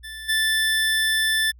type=tone with level steps; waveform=25% pulse; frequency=1760 Hz; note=A6; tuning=in tune; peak=-30 / -15 dBFS; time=0.03-1.52 s; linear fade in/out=20 ms; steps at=0.28 s; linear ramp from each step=20 ms; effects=added 60 Hz sine -45 dBFS peak until 1.59 s